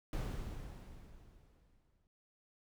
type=noise with exponential decay; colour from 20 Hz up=brown; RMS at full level=-36 dBFS; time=0.13-2.07 s; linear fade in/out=1 ms; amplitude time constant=420 ms; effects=none